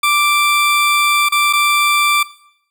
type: tone with dropouts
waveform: 20% pulse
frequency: 1174.7 Hz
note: D6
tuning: in tune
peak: -7 dBFS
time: 0.03-2.23 s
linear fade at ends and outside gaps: 5 ms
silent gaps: 1.288-1.321 / 1.528-1.533 s
effects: noise-tail reverb RT60 0.7 s tail -17 dB re dry